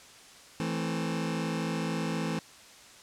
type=chord; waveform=sawtooth; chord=A minor; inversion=second; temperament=just; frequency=165 / 220 / 264 Hz; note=E3 / A3 / C4; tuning=+2 / 0 / +16 cents; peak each=-28 / -30 / -33 dBFS; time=0.6-2.39 s; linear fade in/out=0 ms; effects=white hiss -52 dBFS RMS until 3.02 s + low-pass 8000 Hz 12 dB/octave